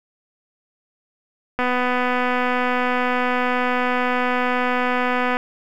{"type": "click train", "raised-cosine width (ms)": 0.5, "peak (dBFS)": -7, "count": 942, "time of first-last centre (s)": [1.59, 5.369], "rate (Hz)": 249, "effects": ["8-bit"]}